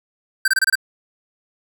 square tone bursts, 1560 Hz, G6, 9 cents flat, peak -14 dBFS, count 6, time 0.45-0.755 s, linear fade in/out 5 ms, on 30 ms, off 25 ms, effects none

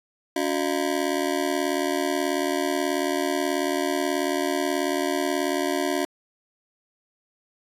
25% pulse ring-modulated tone, 324.8 Hz, E4, 26 cents flat, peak -16 dBFS, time 0.36-6.05 s, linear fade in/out 0 ms, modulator 39.2 Hz, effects resampled to 32000 Hz

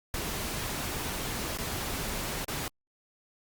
pink noise with dropouts, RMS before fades -34 dBFS, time 0.14-2.68 s, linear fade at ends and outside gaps 1 ms, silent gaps 1.574-1.585 / 2.446-2.482 s, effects Opus 48 kbps

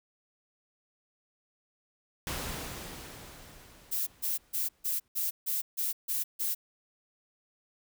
pink noise with exponential decay, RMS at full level -34 dBFS, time 2.27-5.08 s, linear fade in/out 1 ms, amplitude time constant 610 ms
violet noise bursts, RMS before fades -31 dBFS, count 9, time 3.91-6.55 s, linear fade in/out 20 ms, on 160 ms, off 150 ms
effects none

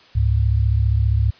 sine tone pair together, 70.21 / 105.2 Hz, C#2 / G#2, +23 / +23 cents, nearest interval perfect fifth, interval 700 cents, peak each -17 dBFS, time 0.15-1.31 s, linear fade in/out 10 ms, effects white hiss -49 dBFS RMS until 1.39 s + resampled to 11025 Hz

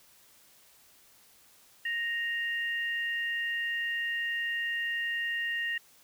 sine tone pair together, 1864.7 / 2794 Hz, A#6 / F7, 0 / 0 cents, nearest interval perfect fifth, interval 700 cents, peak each -30 / -37 dBFS, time 1.85-5.78 s, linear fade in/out 5 ms, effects white hiss -60 dBFS RMS until 6.03 s

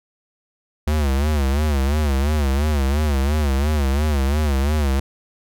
square tone with vibrato, 71.8 Hz, D2, 39 cents flat, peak -17 dBFS, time 0.87-5 s, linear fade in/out 5 ms, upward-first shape sine, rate 2.9 Hz, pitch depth 130 cents each way, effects none

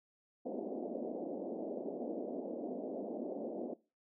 pink band-pass noise, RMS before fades -41 dBFS, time 0.45-3.74 s, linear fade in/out 10 ms, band 220 to 670 Hz, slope 48 dB/octave, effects noise-tail reverb RT60 0.3 s tail -20 dB re dry

